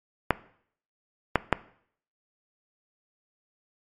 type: clicks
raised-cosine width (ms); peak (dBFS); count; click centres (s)
0.5; -3; 3; 0.307 / 1.357 / 1.527
effects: noise-tail reverb RT60 0.6 s tail -18 dB re dry + MP3 64 kbps